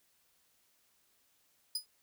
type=tone with exponential decay; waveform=sawtooth; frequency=4978 Hz; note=D#8; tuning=in tune; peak=-27 dBFS; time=1.75-1.86 s; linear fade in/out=5 ms; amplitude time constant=23 ms; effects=white hiss -72 dBFS RMS until 2.02 s